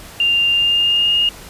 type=tone with pitch glide; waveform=sine; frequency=2794 to 2844 Hz; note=F7 to F7; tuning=0 to +31 cents; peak=-12 dBFS; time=0.2-1.29 s; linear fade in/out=2 ms; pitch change=+31 cents; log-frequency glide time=0.5-1.15 s; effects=pink hiss -37 dBFS RMS until 1.49 s + resampled to 32000 Hz